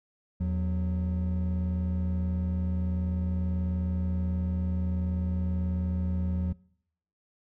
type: tone pair together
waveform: triangle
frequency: 81.23 / 182.7 Hz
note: E2 / F#3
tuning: -25 / -22 cents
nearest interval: octave + major second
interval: 1403 cents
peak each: -25 / -27 dBFS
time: 0.4-6.53 s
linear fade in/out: 10 ms
effects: noise-tail reverb RT60 0.7 s tail -24 dB re dry + tanh soft clip ceiling -20 dBFS